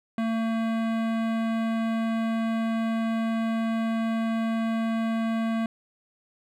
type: tone with hard clipping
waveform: sine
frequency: 225.8 Hz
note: A3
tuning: 45 cents sharp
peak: -26 dBFS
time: 0.18-5.66 s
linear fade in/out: 2 ms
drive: 18 dB
effects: none